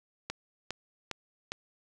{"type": "click train", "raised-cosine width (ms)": 0.2, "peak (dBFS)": -17, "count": 4, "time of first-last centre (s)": [0.3, 1.52], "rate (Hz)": 2.46, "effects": []}